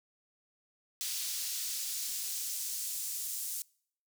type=noise with high-pass filter sweep; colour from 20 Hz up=pink; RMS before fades=-37 dBFS; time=1.01-3.62 s; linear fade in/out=0 ms; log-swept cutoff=4400 to 7800 Hz; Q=1; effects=noise-tail reverb RT60 0.6 s tail -25 dB re dry